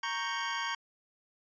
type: chord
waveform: 25% pulse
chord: G diminished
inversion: first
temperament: equal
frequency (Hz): 932.3 / 1108.7 / 1568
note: Bb5 / Db6 / G6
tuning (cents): 0 / 0 / 0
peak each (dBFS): -33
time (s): 0.03-0.75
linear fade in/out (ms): 5
effects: resampled to 16000 Hz